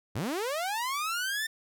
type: linear sweep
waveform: sawtooth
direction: up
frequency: 82.41 to 1811 Hz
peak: -26 dBFS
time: 0.15-1.47 s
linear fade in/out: 10 ms
effects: none